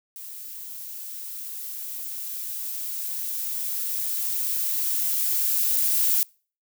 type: noise with level ramp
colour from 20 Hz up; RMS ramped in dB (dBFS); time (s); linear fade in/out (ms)
violet; -39 to -21; 0.16-6.23; 0
effects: noise-tail reverb RT60 0.4 s tail -26 dB re dry